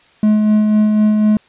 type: tone with tremolo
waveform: triangle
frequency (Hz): 212.9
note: G#3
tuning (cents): +43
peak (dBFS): -6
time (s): 0.23-1.37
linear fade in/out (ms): 2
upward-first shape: sine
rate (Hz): 4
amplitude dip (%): 30
effects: white hiss -50 dBFS RMS until 1.48 s + resampled to 8000 Hz